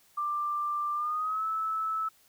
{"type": "tone with pitch glide", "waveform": "sine", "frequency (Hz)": [1184, 1306.2], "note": ["D6", "E6"], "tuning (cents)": [14, -16], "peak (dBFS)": -28, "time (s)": [0.17, 2.09], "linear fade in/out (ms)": 10, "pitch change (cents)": 170, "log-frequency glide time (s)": [0.94, 1.45], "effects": ["white hiss -63 dBFS RMS until 2.28 s"]}